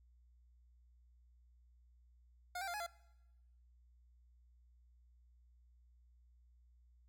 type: tone with pitch steps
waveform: 25% pulse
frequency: 716 / 779 / 698 / 839 / 686 Hz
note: F5 / G5 / F5 / G#5 / F5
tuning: +43 / -11 / -1 / +17 / -31 cents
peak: -37 dBFS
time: 2.55-2.865 s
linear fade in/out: 5 ms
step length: 63 ms
effects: noise-tail reverb RT60 1.0 s tail -22 dB re dry + added 60 Hz sine -64 dBFS peak until 7.08 s